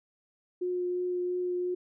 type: tone with vibrato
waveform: sine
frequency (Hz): 359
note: F4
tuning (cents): +48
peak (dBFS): -28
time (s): 0.61-1.75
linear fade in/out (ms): 10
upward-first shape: triangle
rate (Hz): 2.9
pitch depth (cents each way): 11
effects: none